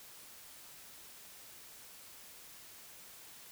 silence, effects white hiss -54 dBFS RMS until 3.51 s

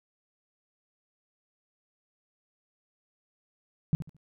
sine tone with echo, 155.56 Hz, D#3, in tune, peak -19 dBFS, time 3.93-3.95 s, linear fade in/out 0 ms, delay 72 ms, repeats 3, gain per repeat -12 dB, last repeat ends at 4.166 s, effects none

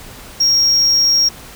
sine tone, 5588 Hz, F8, in tune, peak -7 dBFS, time 0.4-1.29 s, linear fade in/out 10 ms, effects tanh soft clip ceiling -9 dBFS + pink hiss -36 dBFS RMS until 1.55 s

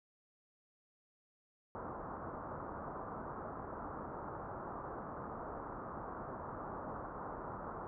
white low-pass noise, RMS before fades -45 dBFS, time 1.75-7.87 s, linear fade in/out 0 ms, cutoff 1300 Hz, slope 48 dB/octave, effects none

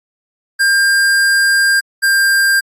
square tone pair in turn, 1600 / 1593.6 Hz, G6 / G6, +35 / +28 cents, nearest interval unison, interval 7 cents, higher first, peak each -10 dBFS, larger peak neither, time 0.59-1.81 / 2.02-2.61 s, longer first, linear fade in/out 20 ms, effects AAC 64 kbps

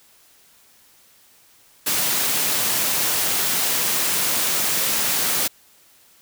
white high-pass noise, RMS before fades -21 dBFS, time 1.86-5.48 s, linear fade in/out 10 ms, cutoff 110 Hz, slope 24 dB/octave, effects white hiss -54 dBFS RMS until 6.21 s

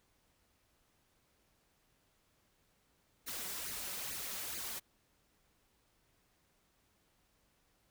white noise with flanger, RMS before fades -42 dBFS, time 3.26-4.8 s, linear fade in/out 20 ms, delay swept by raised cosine 0.44 to 5.34 ms, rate 2.3 Hz, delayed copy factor +0.75, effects pink hiss -74 dBFS RMS until 7.9 s

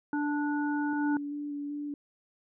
harmonic tone, 293.3 Hz, D4, 2 cents flat, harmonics 1 / 3 / 5, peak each -28 / -36 / -37 dBFS, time 0.13-1.17 s, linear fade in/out 2 ms
sine tone with vibrato, 290 Hz, D4, 22 cents flat, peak -33 dBFS, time 0.93-1.94 s, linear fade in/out 2 ms, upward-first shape square, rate 2.6 Hz, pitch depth 12 cents each way
effects none

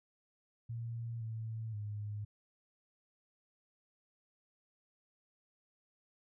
sine tone with pitch steps, 116.1 / 111.8 / 104.4 Hz, A#2 / A2 / G#2, -7 / +28 / +10 cents, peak -38 dBFS, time 0.69-2.25 s, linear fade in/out 10 ms, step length 520 ms, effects none

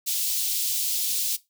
white high-pass noise, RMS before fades -26 dBFS, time 0.06-1.37 s, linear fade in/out 20 ms, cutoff 3200 Hz, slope 24 dB/octave, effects noise-tail reverb RT60 0.2 s tail -18 dB re dry

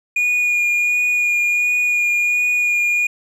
triangle tone with vibrato, 2441 Hz, D#7, 34 cents flat, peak -13 dBFS, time 0.16-3.07 s, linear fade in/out 5 ms, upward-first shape sine, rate 1.4 Hz, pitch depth 13 cents each way, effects none

